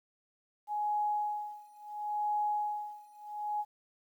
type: tone with tremolo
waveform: sine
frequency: 837 Hz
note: G#5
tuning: 13 cents sharp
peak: -28 dBFS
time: 0.67-3.65 s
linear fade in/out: 50 ms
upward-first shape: sine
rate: 0.72 Hz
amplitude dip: 95%
effects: 11-bit